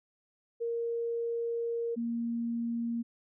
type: tone pair in turn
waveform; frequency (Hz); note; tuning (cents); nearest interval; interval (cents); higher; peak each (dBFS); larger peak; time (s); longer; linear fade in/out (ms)
sine; 466.2 / 233.6; A#4 / A#3; 0 / +4; octave; 1196; first; -30 / -30; neither; 0.6-1.96 / 1.96-3.03; first; 20
effects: none